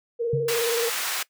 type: tone with vibrato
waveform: sine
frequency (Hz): 466.2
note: A#4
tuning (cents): 0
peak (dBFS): -22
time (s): 0.19-0.9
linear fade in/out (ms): 20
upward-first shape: square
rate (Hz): 19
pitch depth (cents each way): 36
type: tone with exponential decay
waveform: sine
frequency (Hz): 138.59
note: C#3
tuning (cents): 0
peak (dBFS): -20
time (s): 0.33-0.64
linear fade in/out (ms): 5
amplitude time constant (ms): 67
type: high-pass noise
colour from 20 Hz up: pink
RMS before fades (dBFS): -28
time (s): 0.48-1.23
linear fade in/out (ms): 5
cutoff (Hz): 1200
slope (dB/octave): 12
effects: noise-tail reverb RT60 0.1 s tail -20 dB re dry